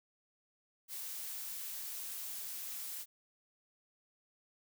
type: noise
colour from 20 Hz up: blue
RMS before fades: -43 dBFS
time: 0.88-3.06 s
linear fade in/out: 50 ms
effects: none